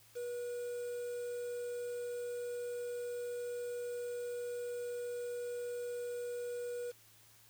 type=tone with quantisation; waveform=triangle; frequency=484.5 Hz; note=B4; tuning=33 cents flat; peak=-36 dBFS; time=0.15-6.92 s; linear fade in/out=20 ms; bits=9; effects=added 110 Hz sine -70 dBFS peak until 7.49 s + white hiss -63 dBFS RMS until 7.49 s